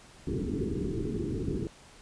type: low-pass noise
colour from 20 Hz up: white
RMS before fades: -32 dBFS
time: 0.27-1.67 s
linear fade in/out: 2 ms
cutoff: 430 Hz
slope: 96 dB/octave
effects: pink hiss -54 dBFS RMS until 2.01 s + resampled to 22050 Hz